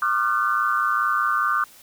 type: tone cluster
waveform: sine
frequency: 1091 / 1196 / 1386 / 1508 Hz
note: C#6 / D6 / F6 / F#6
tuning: -28 / +31 / -14 / +32 cents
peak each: -30 / -21 / -26 / -25 dBFS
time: 0.02-1.64 s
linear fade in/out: 2 ms
effects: white hiss -49 dBFS RMS until 1.82 s